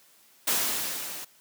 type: noise with level ramp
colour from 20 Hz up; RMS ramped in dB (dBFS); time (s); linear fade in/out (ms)
white; -24 to -39; 0.47-1.25; 10
effects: white hiss -59 dBFS RMS until 1.4 s + high-pass 150 Hz 12 dB/octave